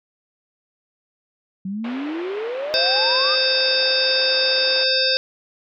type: exponential sweep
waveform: sine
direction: up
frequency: 185 to 1253 Hz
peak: -24 dBFS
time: 1.65-3.35 s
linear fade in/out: 5 ms
type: band-pass noise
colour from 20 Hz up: pink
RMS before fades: -36 dBFS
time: 1.84-4.84 s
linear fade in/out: 5 ms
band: 390 to 3100 Hz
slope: 24 dB/octave
type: harmonic tone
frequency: 523.3 Hz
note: C5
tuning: in tune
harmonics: 1 / 3 / 5 / 7 / 9 / 10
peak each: -23 / -26 / -26 / -23 / -21 / -23 dBFS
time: 2.74-5.17 s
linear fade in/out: 0 ms
effects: none